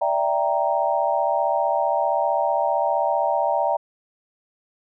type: chord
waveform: sine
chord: E half-diminished seventh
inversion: third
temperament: equal with one note detuned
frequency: 587.3 / 662.7 / 784 / 932.3 Hz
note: D5 / E5 / G5 / Bb5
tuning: 0 / +9 / 0 / 0 cents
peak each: -24 dBFS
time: 0.01-3.77 s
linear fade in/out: 10 ms
effects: none